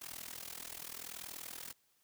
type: noise with amplitude modulation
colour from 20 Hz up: white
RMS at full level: -43 dBFS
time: 0.01-1.73 s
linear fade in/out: 10 ms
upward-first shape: sine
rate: 40.8 Hz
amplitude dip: 90%
effects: white hiss -74 dBFS RMS until 2.03 s